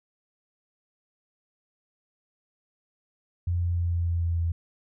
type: tone with pitch steps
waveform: sine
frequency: 87.31 / 86.76 / 86.21 / 85.66 / 85.12 / 84.58 / 84.04 Hz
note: F2 / F2 / F2 / F2 / F2 / E2 / E2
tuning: 0 / -11 / -22 / -33 / -44 / +45 / +34 cents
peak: -23 dBFS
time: 3.47-4.52 s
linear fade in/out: 5 ms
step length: 150 ms
effects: none